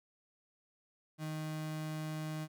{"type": "tone", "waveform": "35% pulse", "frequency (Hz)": 155.56, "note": "D#3", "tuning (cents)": 0, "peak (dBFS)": -36, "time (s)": [1.18, 2.48], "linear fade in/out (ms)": 50, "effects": []}